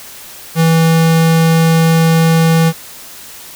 square tone, 163.5 Hz, E3, 14 cents flat, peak -8 dBFS, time 0.55-2.73 s, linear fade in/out 50 ms, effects white hiss -33 dBFS RMS until 3.55 s

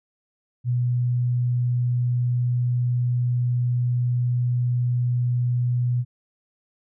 sine tone, 122.7 Hz, B2, 11 cents flat, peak -19 dBFS, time 0.64-6.05 s, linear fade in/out 50 ms, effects none

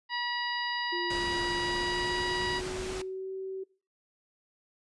harmonic tone, 965 Hz, B5, 40 cents flat, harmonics 1 / 2 / 3 / 4 / 5, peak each -34 / -34 / -39 / -41 / -39 dBFS, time 0.09-2.62 s, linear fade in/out 50 ms
sine tone with pitch glide, 350 to 381.7 Hz, F4 to G4, +4 to -46 cents, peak -34 dBFS, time 0.92-3.64 s, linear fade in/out 10 ms, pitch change +150 cents, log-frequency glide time 1.54-3.32 s
pink low-pass noise, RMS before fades -39 dBFS, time 1.1-3.02 s, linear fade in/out 5 ms, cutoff 9000 Hz, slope 24 dB/octave
effects noise-tail reverb RT60 0.4 s tail -23 dB re dry + resampled to 24000 Hz

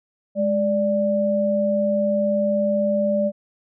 sine tone pair together, 207.8 / 587.3 Hz, G#3 / D5, +1 / 0 cents, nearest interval octave + tritone, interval 1799 cents, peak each -22 / -19 dBFS, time 0.35-3.32 s, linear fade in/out 50 ms, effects none

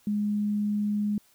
sine tone, 207.7 Hz, G#3, in tune, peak -24 dBFS, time 0.07-1.18 s, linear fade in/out 2 ms, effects white hiss -62 dBFS RMS until 1.34 s

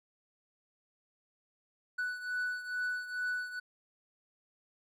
triangle beating tone pair, 1484 / 1486.3 Hz, F#6 / F#6, +5 / +7 cents, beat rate 2.3 Hz, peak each -33 / -38 dBFS, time 1.98-3.6 s, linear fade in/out 10 ms, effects none

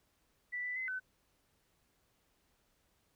sine tone with pitch steps, 1970 / 1984 / 2045 / 1514 Hz, B6 / B6 / C7 / F#6, -5 / +7 / -40 / +39 cents, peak -36 dBFS, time 0.52-1 s, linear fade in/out 20 ms, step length 120 ms, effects pink hiss -75 dBFS RMS until 3.15 s

